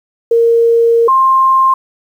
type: tone pair in turn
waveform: sine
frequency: 463.7 / 1057.3 Hz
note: A#4 / C6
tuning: -9 / +18 cents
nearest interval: octave + major second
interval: 1427 cents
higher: second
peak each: -6 dBFS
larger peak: neither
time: 0.31-1.08 / 1.08-1.74 s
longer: first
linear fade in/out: 5 ms
effects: 7-bit